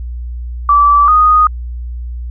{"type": "tone pair in turn", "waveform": "sine", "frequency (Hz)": [1159, 1240.6], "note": ["D6", "D#6"], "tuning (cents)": [-23, -5], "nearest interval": "minor second", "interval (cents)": 118, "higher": "second", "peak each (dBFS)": -5, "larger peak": "neither", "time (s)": [[0.69, 1.08], [1.08, 1.47]], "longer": "neither", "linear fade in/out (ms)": 2, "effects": ["added 60 Hz sine -20 dBFS peak until 2.3 s"]}